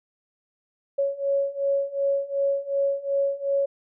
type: beating tone pair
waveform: sine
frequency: 554.4 / 557.1 Hz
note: C#5 / C#5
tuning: 0 / +9 cents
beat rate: 2.7 Hz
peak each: -26 / -24 dBFS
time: 0.98-3.66 s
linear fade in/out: 10 ms
effects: none